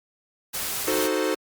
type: noise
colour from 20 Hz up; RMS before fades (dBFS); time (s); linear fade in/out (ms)
white; -29; 0.53-1.08; 20
type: chord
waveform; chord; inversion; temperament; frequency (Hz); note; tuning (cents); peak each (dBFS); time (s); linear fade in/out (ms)
45% pulse; D# diminished seventh; none; equal; 311.1 / 370 / 440 / 523.3; D#4 / F#4 / A4 / C5; 0 / 0 / 0 / 0; -28; 0.87-1.35; 10
effects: Opus 48 kbps

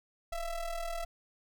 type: ring-modulated tone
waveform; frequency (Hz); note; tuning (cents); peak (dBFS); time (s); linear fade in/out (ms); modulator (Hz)
square; 330; E4; +2; -32; 0.32-1.05; 5; 350
effects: none

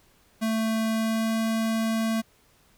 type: tone with pitch glide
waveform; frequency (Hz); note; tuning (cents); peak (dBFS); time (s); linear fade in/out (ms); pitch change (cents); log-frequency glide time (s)
square; 222.2 to 223.6; A3 to A3; +17 to +28; -24; 0.41-2.22; 20; +11; 0.9-1.35
effects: pink hiss -61 dBFS RMS until 2.77 s

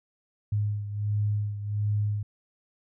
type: beating tone pair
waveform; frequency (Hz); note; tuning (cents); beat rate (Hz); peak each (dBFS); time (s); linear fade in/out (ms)
sine; 103.83 / 105.23; G#2 / G#2; 0 / +23; 1.4; -26 / -32; 0.52-2.23; 5
effects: none

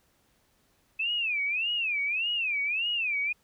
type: tone with vibrato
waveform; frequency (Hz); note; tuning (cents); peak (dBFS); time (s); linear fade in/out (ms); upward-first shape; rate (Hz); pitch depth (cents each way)
sine; 2551; D#7; +43; -26; 0.99-3.33; 10; sine; 1.7; 220
effects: pink hiss -68 dBFS RMS until 3.43 s

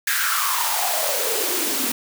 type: noise with high-pass filter sweep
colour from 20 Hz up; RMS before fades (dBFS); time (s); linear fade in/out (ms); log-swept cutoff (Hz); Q
white; -22; 0.07-1.92; 5; 1700 to 240; 6.3
effects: none

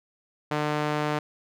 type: tone with band-pass filter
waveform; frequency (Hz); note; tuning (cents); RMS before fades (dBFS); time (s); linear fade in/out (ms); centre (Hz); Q
sawtooth; 150; D3; +37; -27; 0.51-1.19; 5; 1000; 0.54
effects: none

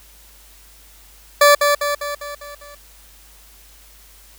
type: tone with echo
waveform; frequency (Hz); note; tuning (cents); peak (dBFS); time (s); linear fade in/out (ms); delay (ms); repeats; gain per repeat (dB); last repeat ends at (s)
20% pulse; 580; D5; -22; -3; 1.41-1.55; 5; 200; 6; -5; 2.75
effects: added 50 Hz sine -48 dBFS peak until 4.38 s + white hiss -48 dBFS RMS until 4.38 s

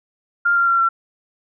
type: tone with pitch steps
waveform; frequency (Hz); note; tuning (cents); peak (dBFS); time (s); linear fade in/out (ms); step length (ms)
sine; 1399 / 1384.5 / 1370.2 / 1356; F6 / F6 / F6 / E6; +3 / -15 / -33 / +49; -13; 0.45-0.89; 10; 110
effects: none

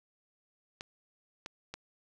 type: clicks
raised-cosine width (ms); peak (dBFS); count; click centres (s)
0.2; -23; 3; 0.809 / 1.461 / 1.74
effects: none

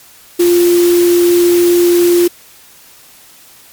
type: tone in noise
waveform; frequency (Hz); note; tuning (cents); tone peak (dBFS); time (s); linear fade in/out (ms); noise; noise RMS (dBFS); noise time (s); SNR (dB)
sine; 349.2; F4; 0; -6; 0.39-2.28; 10; white; -21; 0.39-2.28; +12
effects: white hiss -41 dBFS RMS until 3.72 s + MP3 96 kbps

